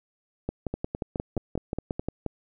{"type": "two click trains", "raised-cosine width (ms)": 2, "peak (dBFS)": [-15, -16], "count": [11, 7], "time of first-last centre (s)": [[0.49, 2.263], [0.74, 1.995]], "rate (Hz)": [5.64, 4.78], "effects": []}